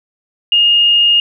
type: tone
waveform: sine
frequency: 2843 Hz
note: F7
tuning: 30 cents sharp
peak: -7 dBFS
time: 0.52-1.2 s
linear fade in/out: 2 ms
effects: none